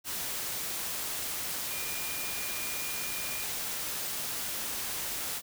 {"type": "tone in noise", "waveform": "sine", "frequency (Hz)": 2416, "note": "D7", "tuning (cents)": 48, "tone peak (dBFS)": -42, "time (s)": [1.68, 3.47], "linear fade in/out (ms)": 50, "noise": "white", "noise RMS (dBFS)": -35, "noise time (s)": [0.04, 5.42], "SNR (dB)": -10, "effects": []}